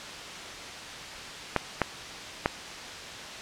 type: clicks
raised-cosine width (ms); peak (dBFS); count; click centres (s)
0.5; -7; 3; 1.563 / 1.817 / 2.459
effects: white hiss -39 dBFS RMS until 3.41 s + low-pass 5000 Hz 12 dB/octave